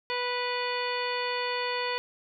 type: harmonic tone with a mistuned harmonic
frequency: 492 Hz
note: B4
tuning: 7 cents flat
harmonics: 1 / 2 / 3 / 4 / 5 / 6 / 7 / 9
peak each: -33 / -33 / -40 / -36 / -37 / -39 / -41 / -39 dBFS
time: 0.1-1.98 s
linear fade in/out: 0 ms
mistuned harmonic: 7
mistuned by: +35 cents
effects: none